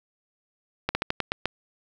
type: slowing click train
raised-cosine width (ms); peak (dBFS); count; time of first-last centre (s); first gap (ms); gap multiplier
0.3; -8; 7; 0.89-1.457; 60; 1.18
effects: 7-bit